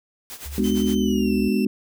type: noise with tremolo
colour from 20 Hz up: white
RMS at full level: -35 dBFS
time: 0.3-0.95 s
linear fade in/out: 0 ms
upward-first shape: sine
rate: 8.7 Hz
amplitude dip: 75%
type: tone with vibrato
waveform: sine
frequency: 70.9 Hz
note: C#2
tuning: 40 cents sharp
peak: -31 dBFS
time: 0.45-1.49 s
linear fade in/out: 10 ms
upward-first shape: square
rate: 3.9 Hz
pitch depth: 10 cents each way
type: chord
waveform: sine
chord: G# half-diminished seventh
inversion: none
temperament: just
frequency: 207.7 / 249.2 / 299 / 373.8 Hz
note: G#3 / B3 / D4 / F#4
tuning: 0 / +16 / +31 / +18 cents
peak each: -21 / -23 / -27 / -26 dBFS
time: 0.58-1.67 s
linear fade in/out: 2 ms
type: tone with pitch glide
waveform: 30% pulse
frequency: 3074 to 2676 Hz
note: G7 to E7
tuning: -35 to +25 cents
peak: -31 dBFS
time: 0.64-1.65 s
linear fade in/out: 2 ms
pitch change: -240 cents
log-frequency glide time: 0.99-1.33 s
effects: none